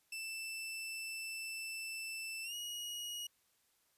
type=tone with pitch glide; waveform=sawtooth; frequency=2654 to 2894 Hz; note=E7 to F#7; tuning=+11 to -39 cents; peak=-38 dBFS; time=0.12-3.27 s; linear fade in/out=5 ms; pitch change=+150 cents; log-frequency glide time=2.43-2.54 s; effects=white hiss -75 dBFS RMS until 3.97 s + resampled to 32000 Hz